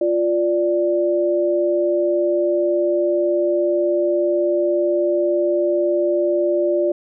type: tone pair together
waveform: sine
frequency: 349.2 / 587.3 Hz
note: F4 / D5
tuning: 0 / 0 cents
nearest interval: major sixth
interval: 900 cents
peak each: -18 dBFS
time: 0.01-6.92 s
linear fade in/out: 5 ms
effects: none